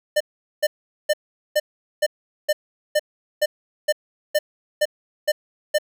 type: tone bursts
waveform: square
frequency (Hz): 600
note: D5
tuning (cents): +37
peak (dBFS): -16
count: 13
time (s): 0.16-5.785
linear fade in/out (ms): 10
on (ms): 45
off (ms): 420
effects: none